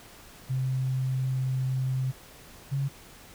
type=tone pair in turn; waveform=sine; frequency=130.5 / 137.95 Hz; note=C3 / C#3; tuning=-4 / -8 cents; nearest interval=minor second; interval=96 cents; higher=second; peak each=-25 dBFS; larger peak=neither; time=0.49-2.12 / 2.71-2.89 s; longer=first; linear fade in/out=20 ms; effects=pink hiss -50 dBFS RMS until 3.34 s